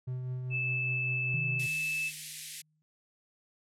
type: tone with tremolo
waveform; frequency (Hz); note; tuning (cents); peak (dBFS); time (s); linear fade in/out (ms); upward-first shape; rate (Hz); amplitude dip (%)
triangle; 127; B2; +49; -30; 0.07-1.67; 10; triangle; 5; 35
type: tone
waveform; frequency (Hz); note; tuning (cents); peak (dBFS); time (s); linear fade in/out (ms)
sine; 2625; E7; -8; -30; 0.5-2.12; 50
type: tone with exponential decay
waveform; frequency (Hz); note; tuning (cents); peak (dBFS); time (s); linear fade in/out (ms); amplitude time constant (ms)
sine; 154.2; D#3; -15; -33; 1.34-2.82; 0; 320
type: band-pass noise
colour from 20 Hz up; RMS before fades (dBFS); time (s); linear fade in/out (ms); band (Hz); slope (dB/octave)
white; -44; 1.59-2.62; 10; 1900 to 12000; 48
effects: none